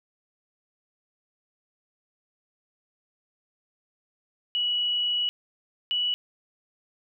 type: tone pair in turn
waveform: sine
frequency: 2932 / 2945 Hz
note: F#7 / F#7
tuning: -16 / -9 cents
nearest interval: unison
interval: 7 cents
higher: second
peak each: -23 dBFS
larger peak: neither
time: 4.55-5.29 / 5.91-6.14 s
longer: first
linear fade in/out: 0 ms
effects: none